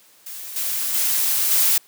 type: noise with level steps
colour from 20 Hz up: blue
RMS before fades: -34 / -24 / -20 / -17 dBFS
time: 0.26-1.78 s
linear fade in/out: 5 ms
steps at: 0.56 / 0.94 / 1.51 s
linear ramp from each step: 2 ms
effects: white hiss -53 dBFS RMS until 1.87 s + high-pass 150 Hz 12 dB/octave